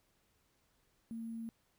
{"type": "tone with sample-and-hold", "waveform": "sine", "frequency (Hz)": 227.4, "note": "A#3", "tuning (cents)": -43, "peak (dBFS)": -40, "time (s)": [1.11, 1.49], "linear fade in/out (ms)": 0, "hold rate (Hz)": 11025, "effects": ["pink hiss -75 dBFS RMS until 1.78 s"]}